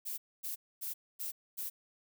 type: noise bursts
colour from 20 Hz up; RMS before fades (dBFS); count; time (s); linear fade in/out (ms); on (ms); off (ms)
violet; -39; 5; 0.05-1.7; 20; 130; 250
effects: none